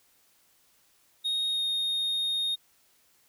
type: tone with pitch glide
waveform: triangle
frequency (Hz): 3729 to 3703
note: A#7 to A#7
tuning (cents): 0 to -12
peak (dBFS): -25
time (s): 1.24-2.56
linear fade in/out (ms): 20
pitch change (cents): -12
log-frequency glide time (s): 1.51-1.61
effects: white hiss -65 dBFS RMS until 3.28 s